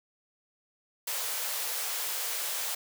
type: high-pass noise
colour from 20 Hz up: white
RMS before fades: -33 dBFS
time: 1.07-2.75 s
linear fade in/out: 5 ms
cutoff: 440 Hz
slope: 48 dB/octave
effects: none